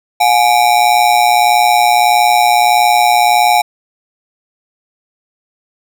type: ring-modulated tone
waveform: square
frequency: 777 Hz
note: G5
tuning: 16 cents flat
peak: -5 dBFS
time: 0.2-3.62 s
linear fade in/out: 10 ms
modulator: 60.8 Hz
effects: none